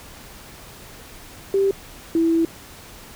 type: tone pair in turn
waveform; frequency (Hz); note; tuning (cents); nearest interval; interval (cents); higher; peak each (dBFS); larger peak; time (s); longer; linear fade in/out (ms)
sine; 392 / 329.6; G4 / E4; 0 / 0; minor third; 300; first; -15; neither; 1.54-1.71 / 2.15-2.45; second; 2
effects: pink hiss -42 dBFS RMS until 3.15 s